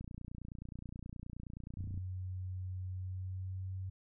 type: click train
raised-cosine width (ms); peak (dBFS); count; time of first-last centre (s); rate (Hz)
5; -33; 59; 0.01-1.976; 29.5
type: tone with pitch glide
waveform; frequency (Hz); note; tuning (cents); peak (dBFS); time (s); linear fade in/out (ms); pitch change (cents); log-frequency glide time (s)
sine; 92.5 to 94.28; F#2 to F#2; 0 to +33; -38; 1.78-3.9; 10; +33; 2.92-3.74
effects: none